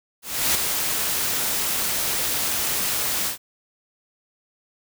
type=noise with ADSR envelope; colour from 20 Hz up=white; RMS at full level=-19 dBFS; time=0.22-3.38 s; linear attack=330 ms; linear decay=3 ms; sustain=-5 dB; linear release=110 ms; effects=none